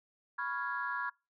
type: chord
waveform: sine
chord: C# dominant seventh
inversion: third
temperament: equal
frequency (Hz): 987.8 / 1108.7 / 1396.9 / 1661.2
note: B5 / C#6 / E#6 / G#6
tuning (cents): 0 / 0 / 0 / 0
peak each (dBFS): -39 / -40 / -39 / -37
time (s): 0.38-1.1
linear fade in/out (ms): 10
effects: noise-tail reverb RT60 0.3 s tail -26 dB re dry + tanh soft clip ceiling -24 dBFS